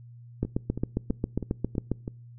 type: two click trains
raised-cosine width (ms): 3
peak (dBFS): -13 / -20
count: 12 / 6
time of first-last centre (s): 0.43-1.916 / 0.45-2.079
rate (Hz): 7.4 / 3.07
effects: noise-tail reverb RT60 0.5 s tail -25 dB re dry + added 119 Hz sine -45 dBFS peak until 2.38 s